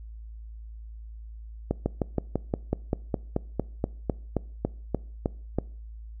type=slowing click train; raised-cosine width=2 ms; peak=-11 dBFS; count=18; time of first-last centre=1.71-5.586 s; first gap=150 ms; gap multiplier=1.05; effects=noise-tail reverb RT60 0.5 s tail -23 dB re dry + added 55 Hz sine -39 dBFS peak until 6.2 s